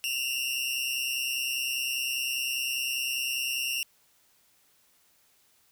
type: tone pair together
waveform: sawtooth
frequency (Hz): 2705 / 2835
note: E7 / F7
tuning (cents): +44 / +25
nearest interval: minor second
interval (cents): 81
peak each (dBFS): -28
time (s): 0.04-3.83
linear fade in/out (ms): 0
effects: white hiss -65 dBFS RMS until 5.71 s